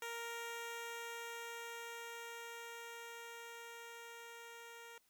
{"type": "tone with level ramp", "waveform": "10% pulse", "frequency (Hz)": 466.2, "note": "A#4", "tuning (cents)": 0, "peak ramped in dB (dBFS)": [-34, -44], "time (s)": [0.02, 4.98], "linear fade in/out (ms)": 2, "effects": ["white hiss -75 dBFS RMS until 5.09 s"]}